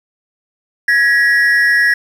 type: ring-modulated tone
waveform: triangle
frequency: 1790 Hz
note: A6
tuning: 29 cents sharp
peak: -4 dBFS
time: 0.88-1.94 s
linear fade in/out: 5 ms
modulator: 126 Hz
effects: 7-bit